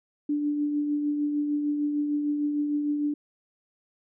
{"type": "tone with tremolo", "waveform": "sine", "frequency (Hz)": 293.7, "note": "D4", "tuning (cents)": 0, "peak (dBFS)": -22, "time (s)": [0.29, 3.14], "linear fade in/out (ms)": 5, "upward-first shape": "triangle", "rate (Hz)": 6.6, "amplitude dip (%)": 40, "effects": []}